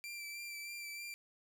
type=tone with vibrato; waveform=sawtooth; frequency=2349 Hz; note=D7; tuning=in tune; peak=-40 dBFS; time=0.04-1.14 s; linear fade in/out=0 ms; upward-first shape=sine; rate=3.2 Hz; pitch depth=22 cents each way; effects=none